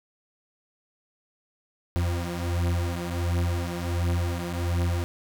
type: beating tone pair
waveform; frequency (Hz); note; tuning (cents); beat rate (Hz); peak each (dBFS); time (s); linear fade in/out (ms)
40% pulse; 86.1 / 87.5; F2 / F2; -24 / +4; 1.4; -26 / -28; 1.96-5.04; 0
effects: none